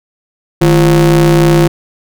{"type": "ring-modulated tone", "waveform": "square", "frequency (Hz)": 93.6, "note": "F#2", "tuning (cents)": 20, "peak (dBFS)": -3, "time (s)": [0.61, 1.68], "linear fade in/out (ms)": 10, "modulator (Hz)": 249, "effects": []}